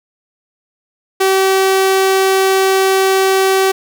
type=tone; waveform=sawtooth; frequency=383.3 Hz; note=G4; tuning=39 cents flat; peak=-6 dBFS; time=1.2-3.72 s; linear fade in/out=10 ms; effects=none